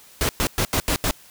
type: noise bursts at uneven times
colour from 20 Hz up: pink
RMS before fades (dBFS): -21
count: 6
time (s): 0.21-0.29 / 0.4-0.47 / 0.58-0.65 / 0.73-0.8 / 0.88-0.96 / 1.04-1.11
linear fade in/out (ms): 0
effects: white hiss -49 dBFS RMS until 1.3 s